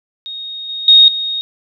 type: tone with level steps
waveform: sine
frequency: 3729 Hz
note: A#7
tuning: in tune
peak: -24 / -21 / -3 / -17 dBFS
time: 0.26-1.41 s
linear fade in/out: 0 ms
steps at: 0.69 / 0.88 / 1.08 s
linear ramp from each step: 2 ms
effects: none